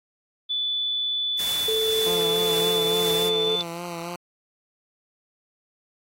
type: tone with pitch glide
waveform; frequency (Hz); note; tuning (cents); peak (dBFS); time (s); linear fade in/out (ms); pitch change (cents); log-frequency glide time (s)
sine; 3478 to 3516; A7 to A7; -21 to -2; -23; 0.49-3.63; 20; +19; 2.42-3.38
type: noise with tremolo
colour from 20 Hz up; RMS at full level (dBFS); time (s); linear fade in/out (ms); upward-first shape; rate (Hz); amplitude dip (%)
white; -31; 1.39-3.29; 2; triangle; 1.9; 40
type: tone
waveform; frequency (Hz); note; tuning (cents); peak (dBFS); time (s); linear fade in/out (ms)
sine; 440; A4; 0; -23; 1.68-3.56; 5
type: tone with vibrato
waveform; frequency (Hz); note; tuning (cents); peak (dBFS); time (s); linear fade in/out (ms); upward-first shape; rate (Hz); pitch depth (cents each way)
10% pulse; 171.6; F3; -30; -23; 2.06-4.16; 5; sine; 3.5; 39
effects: AAC 48 kbps